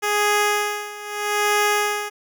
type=tone with tremolo; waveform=10% pulse; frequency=415.3 Hz; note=G#4; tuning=in tune; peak=-8 dBFS; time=0.02-2.1 s; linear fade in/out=20 ms; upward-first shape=sine; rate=0.79 Hz; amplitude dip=85%; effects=none